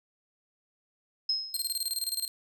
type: tone with exponential decay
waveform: sine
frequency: 5140 Hz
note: E8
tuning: 45 cents flat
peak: -23 dBFS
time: 1.29-1.75 s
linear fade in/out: 5 ms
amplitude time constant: 100 ms
type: tone with tremolo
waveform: 20% pulse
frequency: 4186 Hz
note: C8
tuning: in tune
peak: -22 dBFS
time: 1.54-2.28 s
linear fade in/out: 2 ms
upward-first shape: square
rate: 19 Hz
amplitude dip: 75%
effects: none